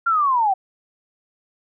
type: linear sweep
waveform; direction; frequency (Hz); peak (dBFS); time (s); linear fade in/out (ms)
sine; down; 1400 to 740; -15; 0.06-0.54; 10
effects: none